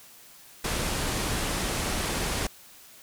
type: low-pass noise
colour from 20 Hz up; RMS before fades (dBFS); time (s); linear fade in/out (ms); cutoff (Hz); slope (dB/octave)
pink; -29; 0.64-2.47; 5; 12000; 48
effects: white hiss -51 dBFS RMS until 3.02 s